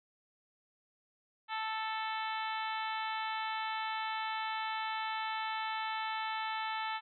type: harmonic tone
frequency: 440 Hz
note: A4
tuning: in tune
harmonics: 2 / 3 / 4 / 5 / 6 / 7 / 8 / 9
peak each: -37 / -41 / -43 / -45 / -47 / -48 / -49 / -50 dBFS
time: 1.48-7.01 s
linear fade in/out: 50 ms
effects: none